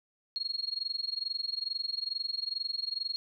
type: tone with amplitude modulation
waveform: sine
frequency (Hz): 4284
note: C8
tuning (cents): +40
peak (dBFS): -28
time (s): 0.36-3.16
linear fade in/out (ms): 0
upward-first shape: sine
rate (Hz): 22.3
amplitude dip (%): 95
effects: none